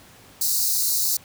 white high-pass noise, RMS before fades -22 dBFS, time 0.41-1.17 s, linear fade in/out 5 ms, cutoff 4000 Hz, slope 96 dB/octave, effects pink hiss -49 dBFS RMS until 1.24 s + high-pass 60 Hz 12 dB/octave

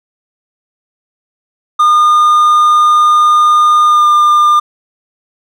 triangle tone with pitch glide, 1216 to 1202 Hz, D#6 to D6, -40 to +40 cents, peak -3 dBFS, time 1.79-4.6 s, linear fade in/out 10 ms, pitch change -20 cents, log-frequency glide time 3.86-4.08 s, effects none

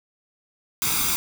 white noise with comb filter, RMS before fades -23 dBFS, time 0.82-1.16 s, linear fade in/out 0 ms, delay 0.83 ms, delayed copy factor +0.75, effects none

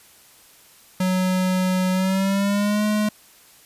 square tone with pitch glide, 185 to 211.3 Hz, F#3 to G#3, 0 to +30 cents, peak -19 dBFS, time 1-3.09 s, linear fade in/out 5 ms, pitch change +230 cents, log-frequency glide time 1.92-2.84 s, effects white hiss -51 dBFS RMS until 3.65 s + resampled to 32000 Hz

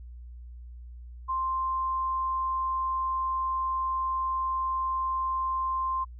sine tone, 1050 Hz, C6, 6 cents sharp, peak -26 dBFS, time 1.28-6.05 s, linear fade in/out 20 ms, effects added 60 Hz sine -41 dBFS peak until 6.19 s

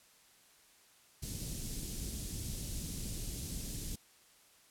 pink band-stop noise, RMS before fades -40 dBFS, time 1.22-3.96 s, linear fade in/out 10 ms, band 230 to 5600 Hz, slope 12 dB/octave, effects white hiss -64 dBFS RMS until 4.7 s + low-pass 12000 Hz 12 dB/octave

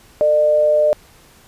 sine tone pair together, 449.7 / 602.2 Hz, A4 / D5, +38 / +43 cents, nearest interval perfect fourth, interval 505 cents, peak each -23 / -11 dBFS, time 0.21-0.93 s, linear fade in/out 0 ms, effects pink hiss -48 dBFS RMS until 1.47 s + resampled to 32000 Hz

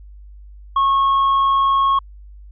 triangle tone, 1094 Hz, C#6, 23 cents flat, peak -11 dBFS, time 0.76-1.99 s, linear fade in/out 5 ms, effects added 50 Hz sine -37 dBFS peak until 2.51 s + resampled to 11025 Hz

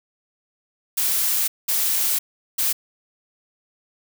blue noise bursts at uneven times, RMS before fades -21 dBFS, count 3, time 0.97-1.48 / 1.68-2.19 / 2.58-2.73 s, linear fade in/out 10 ms, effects none

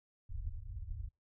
pink low-pass noise, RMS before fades -42 dBFS, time 0.29-1.09 s, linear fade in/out 10 ms, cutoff 110 Hz, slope 96 dB/octave, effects noise-tail reverb RT60 0.2 s tail -23 dB re dry

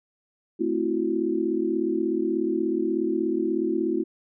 sine chord, F# half-diminished seventh, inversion first, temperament equal with one note detuned, 220 / 261.6 / 329.6 / 366.2 Hz, A3 / C4 / E4 / F#4, 0 / 0 / 0 / -18 cents, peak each -31 / -31 / -25 / -27 dBFS, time 0.59-4.04 s, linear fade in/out 20 ms, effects none

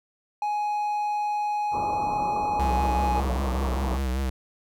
triangle tone, 835 Hz, G#5, 9 cents sharp, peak -22 dBFS, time 0.42-3.2 s, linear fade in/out 2 ms
white low-pass noise, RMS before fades -33 dBFS, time 1.71-4 s, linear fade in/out 50 ms, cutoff 1200 Hz, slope 96 dB/octave
square tone with vibrato, 65.41 Hz, C2, in tune, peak -25 dBFS, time 2.59-4.3 s, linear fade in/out 5 ms, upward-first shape sine, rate 5.1 Hz, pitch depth 70 cents each way
effects none

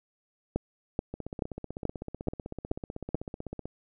two click trains, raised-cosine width 2 ms, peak -14 / -23 dBFS, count 7 / 41, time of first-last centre 0.56-3.146 / 1.14-3.656 s, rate 2.32 / 15.9 Hz, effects none

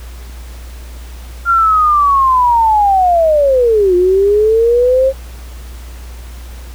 sine linear two-way sweep, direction down then up, 1396.9 to 352.1 to 540 Hz, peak -7 dBFS, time 1.45-5.13 s, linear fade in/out 50 ms, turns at 3.95 s, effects added 60 Hz sine -27 dBFS peak until 6.74 s + pink hiss -39 dBFS RMS until 6.74 s

